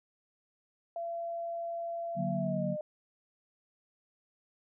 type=tone with pitch glide; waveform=sine; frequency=678 to 607.5 Hz; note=E5 to D#5; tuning=+49 to -42 cents; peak=-34 dBFS; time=0.96-2.81 s; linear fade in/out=2 ms; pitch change=-191 cents; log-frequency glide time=2.32-2.67 s
type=chord; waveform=sine; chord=D augmented; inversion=none; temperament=equal with one note detuned; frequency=146.83 / 185 / 235.5 Hz; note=D3 / F#3 / A#3; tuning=0 / 0 / +18 cents; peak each=-36 / -33 / -38 dBFS; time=2.15-2.77 s; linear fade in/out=50 ms
effects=none